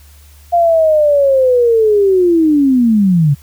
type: linear sweep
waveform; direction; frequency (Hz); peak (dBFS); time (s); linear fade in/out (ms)
sine; down; 700 to 135.7; -7; 0.52-3.35; 20
effects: added 73 Hz sine -39 dBFS peak until 3.42 s + white hiss -47 dBFS RMS until 3.42 s